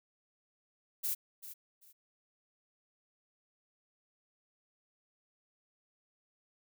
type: noise with echo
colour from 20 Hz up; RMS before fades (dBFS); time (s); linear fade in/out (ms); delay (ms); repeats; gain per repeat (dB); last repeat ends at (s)
violet; -34; 1.03-1.15; 20; 390; 2; -13; 1.93
effects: none